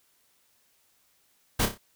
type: noise with echo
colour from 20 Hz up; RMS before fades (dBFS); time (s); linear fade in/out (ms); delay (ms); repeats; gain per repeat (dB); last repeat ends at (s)
pink; -24; 1.59-1.66; 10; 30; 4; -7; 1.78
effects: white hiss -67 dBFS RMS until 1.95 s